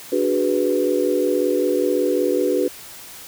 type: chord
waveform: sine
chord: G# half-diminished seventh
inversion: second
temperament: equal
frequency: 293.7 / 370 / 415.3 / 493.9 Hz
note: D4 / F#4 / G#4 / B4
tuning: 0 / 0 / 0 / 0 cents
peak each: -23 / -21 / -24 / -21 dBFS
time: 0.12-2.68 s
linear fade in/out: 5 ms
effects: white hiss -39 dBFS RMS until 3.27 s